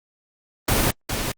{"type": "noise with echo", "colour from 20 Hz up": "pink", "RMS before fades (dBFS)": -19, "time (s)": [0.68, 0.91], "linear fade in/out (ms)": 5, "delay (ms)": 410, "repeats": 1, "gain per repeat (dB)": -7, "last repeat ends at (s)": 1.32, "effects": ["Opus 24 kbps"]}